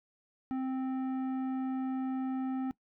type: tone with tanh clipping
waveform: sine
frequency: 261.6 Hz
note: C4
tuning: in tune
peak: -33 dBFS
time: 0.51-2.71 s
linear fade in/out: 0 ms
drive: 11 dB
effects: noise-tail reverb RT60 0.1 s tail -20 dB re dry